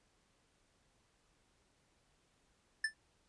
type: tone with exponential decay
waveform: square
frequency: 1760 Hz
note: A6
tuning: in tune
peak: -29 dBFS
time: 2.84-2.94 s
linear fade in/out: 5 ms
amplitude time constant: 20 ms
effects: pink hiss -74 dBFS RMS until 3.28 s + resampled to 22050 Hz